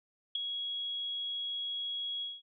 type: tone with ADSR envelope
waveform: sine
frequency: 3322 Hz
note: G#7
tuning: in tune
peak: -25 dBFS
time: 0.35-2.42 s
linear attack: 7 ms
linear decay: 3 ms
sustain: -9 dB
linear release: 200 ms
effects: none